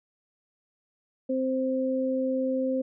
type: tone pair together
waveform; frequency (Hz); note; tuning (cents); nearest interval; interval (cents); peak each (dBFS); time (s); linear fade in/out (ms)
sine; 261 / 523.3; C4 / C5; -4 / 0; octave; 1204; -27; 1.29-2.82; 10
effects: none